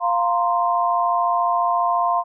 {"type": "chord", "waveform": "sine", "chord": "F suspended fourth", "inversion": "none", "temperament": "equal", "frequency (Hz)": [698.5, 932.3, 1046.5], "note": ["F5", "Bb5", "C6"], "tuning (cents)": [0, 0, 0], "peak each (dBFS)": [-20, -24, -20], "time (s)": [0, 2.24], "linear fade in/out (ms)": 50, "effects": []}